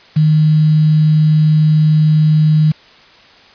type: tone with quantisation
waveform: sine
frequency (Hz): 154.5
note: D#3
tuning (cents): -12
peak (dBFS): -7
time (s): 0.16-2.72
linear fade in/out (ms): 10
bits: 5
effects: white hiss -43 dBFS RMS until 3.54 s + resampled to 11025 Hz